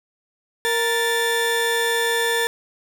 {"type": "tone pair together", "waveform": "30% pulse", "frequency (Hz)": [466.2, 1760], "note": ["A#4", "A6"], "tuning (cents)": [0, 0], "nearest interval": "octave + major seventh", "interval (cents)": 2300, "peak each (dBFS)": [-19, -19], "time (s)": [0.65, 2.47], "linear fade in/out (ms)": 0, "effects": []}